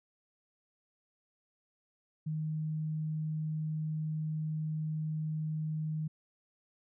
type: tone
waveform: sine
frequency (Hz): 155.56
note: D#3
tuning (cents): 0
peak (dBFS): -32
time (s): 2.26-6.08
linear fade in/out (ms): 10
effects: none